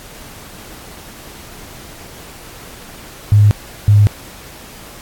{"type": "tone pair in turn", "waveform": "sine", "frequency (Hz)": [103.83, 103.45], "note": ["G#2", "G#2"], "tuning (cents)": [0, -6], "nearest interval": "unison", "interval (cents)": 6, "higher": "first", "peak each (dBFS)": -5, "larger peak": "neither", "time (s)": [[3.32, 3.51], [3.88, 4.07]], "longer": "neither", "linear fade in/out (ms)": 0, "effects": ["pink hiss -36 dBFS RMS until 5.01 s", "AAC 64 kbps"]}